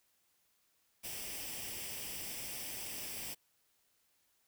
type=noise with comb filter; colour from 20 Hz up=white; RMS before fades=-43 dBFS; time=1.03-3.35 s; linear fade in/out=20 ms; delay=0.37 ms; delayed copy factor=+0.6; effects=white hiss -75 dBFS RMS until 4.47 s